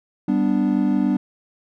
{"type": "chord", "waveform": "triangle", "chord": "G major", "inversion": "none", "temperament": "equal", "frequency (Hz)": [196, 246.9, 293.7], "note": ["G3", "B3", "D4"], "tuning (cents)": [0, 0, 0], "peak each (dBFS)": -19, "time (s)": [0.28, 1.17], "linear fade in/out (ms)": 5, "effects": []}